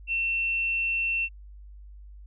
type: tone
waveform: sine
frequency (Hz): 2700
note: E7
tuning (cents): +41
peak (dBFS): -24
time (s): 0.07-1.29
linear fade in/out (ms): 50
effects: added 50 Hz sine -43 dBFS peak until 2.26 s